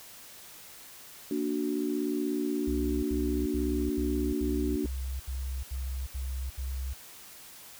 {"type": "chord", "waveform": "sine", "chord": "Bb augmented", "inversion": "none", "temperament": "equal", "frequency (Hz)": [233.1, 293.7, 370], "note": ["Bb3", "D4", "F#4"], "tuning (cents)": [0, 0, 0], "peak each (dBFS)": [-34, -30, -33], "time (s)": [1.31, 4.86], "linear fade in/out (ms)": 2}
{"type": "tone bursts", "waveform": "sine", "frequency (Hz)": 65.41, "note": "C2", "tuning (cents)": 0, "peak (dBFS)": -31, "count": 10, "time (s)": [2.67, 6.936], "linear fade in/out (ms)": 10, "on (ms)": 360, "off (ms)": 74}
{"effects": ["white hiss -49 dBFS RMS until 7.79 s"]}